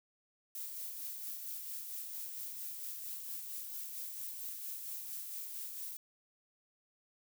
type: noise with tremolo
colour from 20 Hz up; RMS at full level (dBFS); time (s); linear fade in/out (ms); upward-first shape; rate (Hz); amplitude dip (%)
violet; -42; 0.55-5.97; 2; sine; 4.4; 35
effects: none